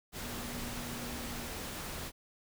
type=tone in noise; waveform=sine; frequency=240.4 Hz; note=B3; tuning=46 cents flat; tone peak=-44 dBFS; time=0.2-1.49 s; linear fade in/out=50 ms; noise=pink; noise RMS=-41 dBFS; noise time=0.12-2.12 s; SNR=-6 dB; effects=none